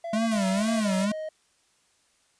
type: tone with pitch glide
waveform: triangle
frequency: 674 to 625.2 Hz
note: E5 to D#5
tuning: +38 to +8 cents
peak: -29 dBFS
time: 0.04-1.29 s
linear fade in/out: 5 ms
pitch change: -130 cents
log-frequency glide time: 0.52-0.95 s
type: tone with vibrato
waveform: square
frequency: 207.7 Hz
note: G#3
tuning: in tune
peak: -24 dBFS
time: 0.13-1.12 s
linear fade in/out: 5 ms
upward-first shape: sine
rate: 2.1 Hz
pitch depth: 170 cents each way
type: noise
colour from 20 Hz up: white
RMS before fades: -37 dBFS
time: 0.31-1.05 s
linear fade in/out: 5 ms
effects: white hiss -66 dBFS RMS until 2.39 s + resampled to 22050 Hz